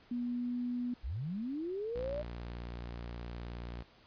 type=tone with pitch glide; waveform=sine; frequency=242.4 to 244.7 Hz; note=B3 to B3; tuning=-32 to -16 cents; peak=-33 dBFS; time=0.11-0.94 s; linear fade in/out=5 ms; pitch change=+16 cents; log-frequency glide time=0.21-0.57 s
type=linear sweep; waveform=sine; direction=up; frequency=45.56 to 610 Hz; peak=-35 dBFS; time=1.03-2.23 s; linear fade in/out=20 ms
type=tone; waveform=sawtooth; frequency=59 Hz; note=A#1; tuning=22 cents sharp; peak=-37 dBFS; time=1.95-3.83 s; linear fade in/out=10 ms
effects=pink hiss -62 dBFS RMS until 4.06 s + resampled to 11025 Hz